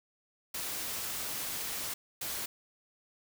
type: noise bursts at uneven times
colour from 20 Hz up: white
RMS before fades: -37 dBFS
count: 2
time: 0.54-1.94 / 2.21-2.46 s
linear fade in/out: 5 ms
effects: none